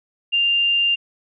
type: tone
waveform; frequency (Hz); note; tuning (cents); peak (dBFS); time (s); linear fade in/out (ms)
sine; 2794; F7; 0; -15; 0.32-0.96; 20
effects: none